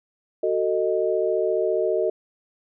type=chord; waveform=sine; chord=D# diminished; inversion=first; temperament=just; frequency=373.4 / 448 / 622.3 Hz; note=F#4 / A4 / D#5; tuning=+16 / +31 / 0 cents; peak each=-24 dBFS; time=0.43-2.1 s; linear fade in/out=5 ms; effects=none